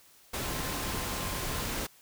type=tone in noise; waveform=sine; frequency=1046.5 Hz; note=C6; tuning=in tune; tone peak=-44 dBFS; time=0.43-1.63 s; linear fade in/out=10 ms; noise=pink; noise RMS=-34 dBFS; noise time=0.33-1.87 s; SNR=-13 dB; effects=white hiss -59 dBFS RMS until 2.01 s